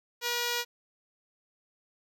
5% pulse tone, 479.9 Hz, B4, 50 cents flat, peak -17 dBFS, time 0.21-0.65 s, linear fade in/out 50 ms, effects none

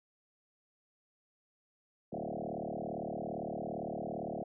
sine tone with frequency modulation, 442.3 Hz, A4, 9 cents sharp, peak -36 dBFS, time 2.12-4.44 s, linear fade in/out 10 ms, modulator 37.6 Hz, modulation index 7.7, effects none

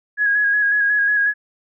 sine tone with vibrato, 1661.2 Hz, G#6, in tune, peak -14 dBFS, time 0.17-1.34 s, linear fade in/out 50 ms, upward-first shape square, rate 5.5 Hz, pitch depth 24 cents each way, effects none

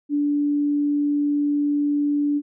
sine tone, 290.7 Hz, D4, 18 cents flat, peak -18 dBFS, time 0.09-2.42 s, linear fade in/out 50 ms, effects none

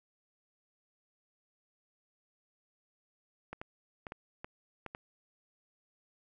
clicks, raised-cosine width 0.5 ms, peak -26 dBFS, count 7, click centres 3.53 / 3.615 / 4.068 / 4.121 / 4.445 / 4.863 / 4.949 s, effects none

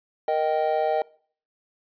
triangle chord, Eb major, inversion second, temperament just, 466.7 / 622.3 / 777.8 Hz, Bb4 / Eb5 / G5, +2 / 0 / -14 cents, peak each -25 / -22 / -23 dBFS, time 0.28-1.02 s, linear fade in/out 2 ms, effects noise-tail reverb RT60 0.5 s tail -23 dB re dry + resampled to 11025 Hz

